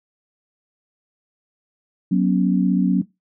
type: chord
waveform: sine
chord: F# suspended fourth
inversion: none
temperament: equal with one note detuned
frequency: 185 / 240.9 / 277.2 Hz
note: F#3 / B3 / C#4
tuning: 0 / -43 / 0 cents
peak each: -16 / -22 / -21 dBFS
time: 2.11-3.02 s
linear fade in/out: 10 ms
effects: noise-tail reverb RT60 0.2 s tail -19 dB re dry